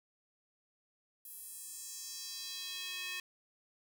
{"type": "tone with high-pass filter sweep", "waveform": "square", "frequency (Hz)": 363.9, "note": "F#4", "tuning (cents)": -29, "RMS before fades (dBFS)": -44, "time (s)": [1.25, 3.2], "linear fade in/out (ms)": 2, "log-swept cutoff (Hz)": [12000, 2300], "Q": 2.1, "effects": []}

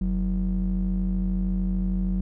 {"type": "ring-modulated tone", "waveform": "triangle", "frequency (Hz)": 70.8, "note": "C#2", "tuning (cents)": 37, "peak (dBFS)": -17, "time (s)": [0.01, 2.21], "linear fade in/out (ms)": 5, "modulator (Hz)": 115, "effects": []}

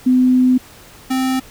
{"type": "tone pair in turn", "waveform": ["sine", "square"], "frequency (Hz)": [254, 260.7], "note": ["B3", "C4"], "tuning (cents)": [49, -6], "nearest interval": "unison", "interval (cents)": 45, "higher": "second", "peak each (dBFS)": [-9, -16], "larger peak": "first", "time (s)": [[0.06, 0.58], [1.1, 1.4]], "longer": "first", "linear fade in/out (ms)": 10, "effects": ["pink hiss -42 dBFS RMS until 1.5 s"]}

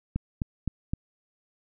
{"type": "click train", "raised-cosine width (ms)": 5, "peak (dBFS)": -15, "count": 4, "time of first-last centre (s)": [0.16, 0.935], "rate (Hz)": 3.87, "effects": []}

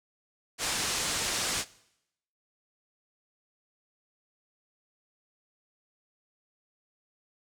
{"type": "low-pass noise", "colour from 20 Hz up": "white", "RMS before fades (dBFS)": -31, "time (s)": [0.58, 1.65], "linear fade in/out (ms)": 50, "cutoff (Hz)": 8600, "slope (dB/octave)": 24, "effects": ["noise-tail reverb RT60 0.8 s tail -20 dB re dry"]}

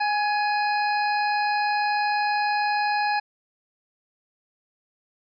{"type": "harmonic tone with a mistuned harmonic", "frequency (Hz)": 830.6, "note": "G#5", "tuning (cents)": 0, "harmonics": [1, 2, 3, 5, 6], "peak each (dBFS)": [-22, -28, -32, -36, -38], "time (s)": [0, 3.2], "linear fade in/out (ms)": 10, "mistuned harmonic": 2, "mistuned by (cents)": 24, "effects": []}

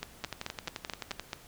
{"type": "two click trains", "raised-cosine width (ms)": 0.2, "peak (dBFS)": [-17, -18], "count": [7, 12], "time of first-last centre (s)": [[0.03, 1.332], [0.24, 1.197]], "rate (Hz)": [4.61, 11.5], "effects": ["pink hiss -54 dBFS RMS until 1.47 s"]}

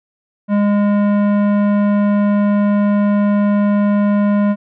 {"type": "tone with tanh clipping", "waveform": "sine", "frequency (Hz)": 204.8, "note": "G#3", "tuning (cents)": -24, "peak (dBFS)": -13, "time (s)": [0.48, 4.56], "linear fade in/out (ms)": 50, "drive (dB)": 15, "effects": []}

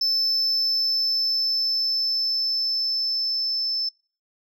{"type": "tone with level ramp", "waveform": "sine", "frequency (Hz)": 5274, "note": "E8", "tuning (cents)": 0, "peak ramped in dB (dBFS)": [-17, -22], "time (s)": [0.01, 3.89], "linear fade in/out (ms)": 5, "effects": ["noise-tail reverb RT60 0.4 s tail -25 dB re dry", "tanh soft clip ceiling -18 dBFS"]}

